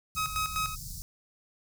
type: band-stop noise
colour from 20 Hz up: pink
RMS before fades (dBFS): -40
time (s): 0.15-1.02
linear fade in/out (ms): 0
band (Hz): 170 to 4700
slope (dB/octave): 48
type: tone with tremolo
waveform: sawtooth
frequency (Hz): 1270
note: D#6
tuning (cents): +35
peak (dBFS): -24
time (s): 0.16-0.76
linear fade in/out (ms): 20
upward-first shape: square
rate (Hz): 5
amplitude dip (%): 65
effects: none